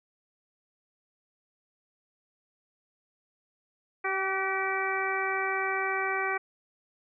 harmonic tone with a mistuned harmonic, 385.3 Hz, G4, 30 cents flat, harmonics 1 / 2 / 3 / 4 / 5 / 6, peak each -34 / -34 / -34 / -34 / -34 / -34 dBFS, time 4.04-6.38 s, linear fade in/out 10 ms, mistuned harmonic 4, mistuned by -27 cents, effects none

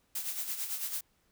blue noise with tremolo, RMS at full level -34 dBFS, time 0.15-1.01 s, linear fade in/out 5 ms, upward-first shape sine, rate 9 Hz, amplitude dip 60%, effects pink hiss -72 dBFS RMS until 1.31 s

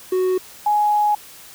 triangle / sine tone pair in turn, 370 / 835.9 Hz, F#4 / G#5, 0 / +11 cents, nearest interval octave + major second, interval 1411 cents, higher second, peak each -14 dBFS, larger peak neither, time 0.12-0.38 / 0.66-1.15 s, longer second, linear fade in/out 5 ms, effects white hiss -42 dBFS RMS until 1.54 s

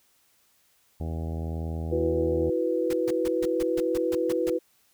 harmonic tone, 81 Hz, E2, 30 cents flat, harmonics 1 / 2 / 3 / 4 / 5 / 6 / 7 / 8 / 9 / 10, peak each -30 / -36 / -40 / -42 / -44 / -46 / -47 / -48 / -49 / -50 dBFS, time 1-2.5 s, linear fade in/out 5 ms
sine chord, E suspended second, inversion none, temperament equal, 329.6 / 370 / 493.9 Hz, E4 / F#4 / B4, 0 / 0 / 0 cents, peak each -28 / -29 / -26 dBFS, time 1.91-4.59 s, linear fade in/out 20 ms
pink noise bursts, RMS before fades -37 dBFS, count 10, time 2.9-4.5 s, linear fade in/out 5 ms, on 34 ms, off 140 ms
effects white hiss -65 dBFS RMS until 4.93 s

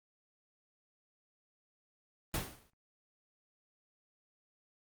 pink noise with exponential decay, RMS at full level -32 dBFS, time 2.34-2.7 s, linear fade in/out 1 ms, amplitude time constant 77 ms, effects noise-tail reverb RT60 0.2 s tail -21 dB re dry + Opus 24 kbps

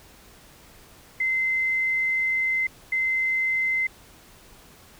sine tone pair in turn, 2067 / 2067 Hz, C7 / C7, -22 / -22 cents, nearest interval unison, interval 0 cents, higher neither, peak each -21 dBFS, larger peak neither, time 1.2-2.67 / 2.92-3.87 s, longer first, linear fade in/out 5 ms, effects pink hiss -51 dBFS RMS until 4.99 s

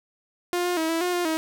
sawtooth tone with pitch steps, 353.1 / 355.6 / 321.1 / 329 / 357.8 / 352.5 / 318.9 Hz, F4 / F4 / E4 / E4 / F4 / F4 / D#4, +19 / +31 / -45 / -3 / +42 / +16 / +43 cents, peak -19 dBFS, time 0.53-1.37 s, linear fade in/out 0 ms, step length 120 ms, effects none

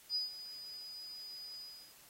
sine tone with ADSR envelope, 4953 Hz, D#8, 9 cents flat, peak -31 dBFS, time 0.09-1.95 s, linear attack 61 ms, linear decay 150 ms, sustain -14 dB, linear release 340 ms, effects white hiss -60 dBFS RMS until 2.09 s + AAC 48 kbps

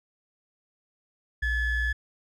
triangle ring-modulated tone, 830.6 Hz, G#5, in tune, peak -19 dBFS, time 1.42-1.93 s, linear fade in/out 10 ms, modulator 890 Hz, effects none

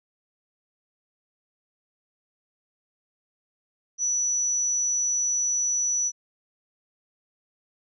sine tone, 5920 Hz, F#8, in tune, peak -22 dBFS, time 3.98-6.12 s, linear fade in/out 50 ms, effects none

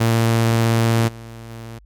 sawtooth tone with level steps, 114.5 Hz, A#2, 31 cents flat, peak -10 / -30 / -28 dBFS, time 0-1.79 s, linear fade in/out 10 ms, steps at 1.07 / 1.49 s, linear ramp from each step 20 ms, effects added 50 Hz sine -45 dBFS peak until 1.85 s + MP3 96 kbps

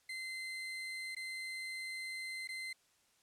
35% pulse tone with dropouts, 2068 Hz, C7, 21 cents flat, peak -39 dBFS, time 0.09-2.73 s, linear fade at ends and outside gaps 5 ms, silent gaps 1.15-1.165 / 2.475-2.488 s, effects white hiss -72 dBFS RMS until 3.22 s + low-pass 10000 Hz 12 dB/octave

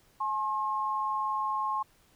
sine tone pair together, 851.2 / 1072 Hz, G#5 / C6, +42 / +42 cents, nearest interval major third, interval 400 cents, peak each -33 / -29 dBFS, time 0.2-1.83 s, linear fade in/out 10 ms, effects pink hiss -64 dBFS RMS until 2.15 s

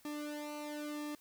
sawtooth tone with flanger, 297 Hz, D4, 20 cents sharp, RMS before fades -42 dBFS, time 0.05-1.15 s, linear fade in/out 2 ms, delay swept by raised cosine 2 to 2.79 ms, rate 1 Hz, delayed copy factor -0.9, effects white hiss -65 dBFS RMS until 1.2 s

